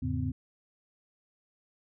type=tone cluster; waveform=sine; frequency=83.4 / 106.7 / 139.8 / 256.1 Hz; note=E2 / G#2 / C#3 / C4; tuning=+21 / +47 / +15 / -37 cents; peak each=-34 / -34 / -35 / -34 dBFS; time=0.02-0.32 s; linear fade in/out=10 ms; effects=none